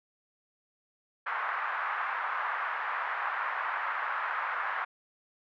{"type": "band-pass noise", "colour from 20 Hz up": "pink", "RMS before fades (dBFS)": -33, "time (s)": [1.26, 4.85], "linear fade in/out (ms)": 10, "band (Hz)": [970, 1700], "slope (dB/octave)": 24, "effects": []}